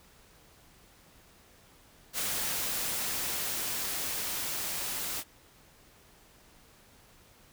white noise with level ramp, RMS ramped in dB -32 to -35 dBFS, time 2.13-5.24 s, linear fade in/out 50 ms, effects pink hiss -59 dBFS RMS until 7.52 s

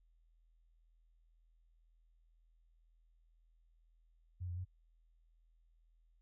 sine tone with pitch steps, 90.2 / 87.8 / 91.4 Hz, F#2 / F2 / F#2, -44 / +10 / -21 cents, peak -39 dBFS, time 4.4-4.652 s, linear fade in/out 20 ms, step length 84 ms, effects added 41 Hz sine -67 dBFS peak until 6.21 s

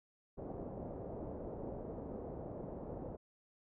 white low-pass noise, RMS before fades -45 dBFS, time 0.37-3.17 s, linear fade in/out 20 ms, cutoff 610 Hz, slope 24 dB/octave, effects none

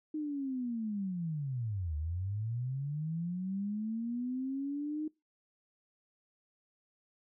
sine linear two-way sweep, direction down then up, 311.1 to 73.42 to 311.1 Hz, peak -33 dBFS, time 0.14-5.08 s, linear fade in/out 5 ms, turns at 1.96 s, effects noise-tail reverb RT60 0.2 s tail -22 dB re dry

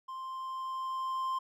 triangle tone with level ramp, 1048 Hz, C6, 2 cents sharp, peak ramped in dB -37 to -28 dBFS, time 0.08-1.39 s, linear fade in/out 10 ms, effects none

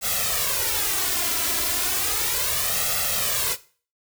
white noise with flanger, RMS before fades -24 dBFS, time 0.01-3.57 s, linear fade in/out 50 ms, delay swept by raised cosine 1.5 to 3 ms, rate 0.34 Hz, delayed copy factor +0.8, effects noise-tail reverb RT60 0.4 s tail -17 dB re dry

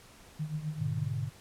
sine tone with tremolo, 153.5 Hz, D#3, 23 cents flat, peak -29 dBFS, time 0.39-1.05 s, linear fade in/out 10 ms, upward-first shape triangle, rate 7.7 Hz, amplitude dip 85%
sine chord, G# diminished, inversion none, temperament equal, 103.83 / 123.47 / 146.83 Hz, G#2 / B2 / D3, 0 / 0 / 0 cents, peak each -35 dBFS, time 0.77-1.31 s, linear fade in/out 50 ms
effects pink hiss -55 dBFS RMS until 1.4 s + low-pass 12000 Hz 12 dB/octave

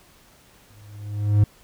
triangle tone with exponential growth, 103.83 Hz, G#2, in tune, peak -9 dBFS, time 0.7-1.44 s, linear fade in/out 5 ms, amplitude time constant 160 ms, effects pink hiss -54 dBFS RMS until 1.63 s

